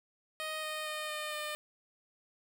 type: tone with pitch steps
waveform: 10% pulse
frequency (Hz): 623 / 618 / 613 / 608.1 / 603.2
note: D#5 / D#5 / D#5 / D#5 / D5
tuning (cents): +2 / -12 / -26 / -40 / +46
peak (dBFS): -28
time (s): 0.4-1.55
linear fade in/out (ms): 0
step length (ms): 230
effects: none